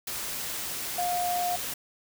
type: tone in noise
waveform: sine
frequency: 711 Hz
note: F5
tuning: 31 cents sharp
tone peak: -26 dBFS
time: 0.98-1.56 s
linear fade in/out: 5 ms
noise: white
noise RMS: -34 dBFS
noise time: 0.07-1.74 s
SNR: +5 dB
effects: none